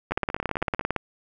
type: two click trains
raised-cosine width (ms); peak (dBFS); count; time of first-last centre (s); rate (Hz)
0.5; -9 / -17; 16 / 12; 0.12-0.963 / 0.11-0.811; 17.8 / 15.7
effects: none